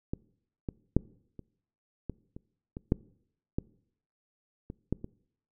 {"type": "clicks", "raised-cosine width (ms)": 3, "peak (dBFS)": [-19, -20, -9, -30, -21, -30, -25, -10, -16, -26, -15, -25], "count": 12, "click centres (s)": [0.135, 0.688, 0.966, 1.393, 2.097, 2.365, 2.769, 2.921, 3.585, 4.701, 4.926, 5.044], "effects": ["noise-tail reverb RT60 0.7 s tail -23 dB re dry"]}